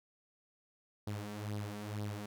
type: tone with flanger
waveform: sawtooth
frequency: 104.2 Hz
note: G#2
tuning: 6 cents sharp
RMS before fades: -41 dBFS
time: 1.07-2.26 s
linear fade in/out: 5 ms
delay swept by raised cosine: 0.2 to 4.5 ms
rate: 2.1 Hz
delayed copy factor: +0.65
effects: none